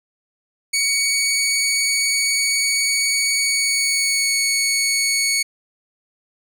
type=tone with pitch glide; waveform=15% pulse; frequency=2244 to 2220 Hz; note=C#7 to C#7; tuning=+21 to +2 cents; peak=-10 dBFS; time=0.73-5.43 s; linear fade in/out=10 ms; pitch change=-19 cents; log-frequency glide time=3.39-4.33 s; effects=none